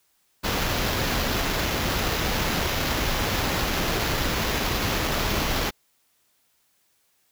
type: noise with sample-and-hold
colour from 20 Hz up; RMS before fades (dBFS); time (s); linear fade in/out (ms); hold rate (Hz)
pink; -25; 0.43-5.71; 20; 8820
effects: white hiss -67 dBFS RMS until 7.31 s